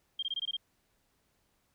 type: tone bursts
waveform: sine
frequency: 3198 Hz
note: G7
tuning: 34 cents sharp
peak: -31 dBFS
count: 7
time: 0.19-0.568 s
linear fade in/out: 5 ms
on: 36 ms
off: 21 ms
effects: pink hiss -74 dBFS RMS until 1.74 s